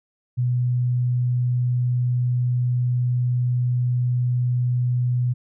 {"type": "tone", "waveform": "sine", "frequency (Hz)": 123.6, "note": "B2", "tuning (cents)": 2, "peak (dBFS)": -18, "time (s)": [0.37, 5.34], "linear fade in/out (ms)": 20, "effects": []}